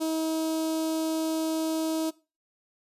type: tone with notch filter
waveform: sawtooth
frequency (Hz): 319.2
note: D#4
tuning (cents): +44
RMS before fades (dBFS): -28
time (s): 0-2.11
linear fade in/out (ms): 20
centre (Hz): 1900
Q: 0.57
effects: noise-tail reverb RT60 0.3 s tail -19 dB re dry + resampled to 32000 Hz